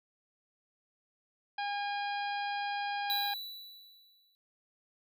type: harmonic tone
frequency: 813 Hz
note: G#5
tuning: 37 cents flat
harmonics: 1 / 2 / 3 / 4 / 5 / 6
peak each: -34 / -40 / -44 / -46 / -48 / -50 dBFS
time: 1.58-3.34 s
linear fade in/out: 5 ms
type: tone with exponential decay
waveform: square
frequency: 3951 Hz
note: B7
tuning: in tune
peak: -30 dBFS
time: 3.1-4.35 s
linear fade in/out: 0 ms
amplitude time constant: 270 ms
effects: none